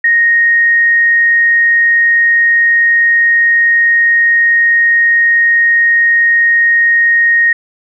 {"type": "tone", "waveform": "sine", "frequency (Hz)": 1864.7, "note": "A#6", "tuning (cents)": 0, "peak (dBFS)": -6, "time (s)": [0.04, 7.53], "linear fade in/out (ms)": 5, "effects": []}